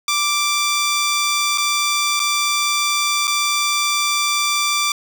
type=tone with dropouts; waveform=10% pulse; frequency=1174.7 Hz; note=D6; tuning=in tune; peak=-8 dBFS; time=0.08-4.92 s; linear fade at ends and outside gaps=2 ms; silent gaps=1.576-1.581 / 2.195-2.2 / 3.272-3.277 s; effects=none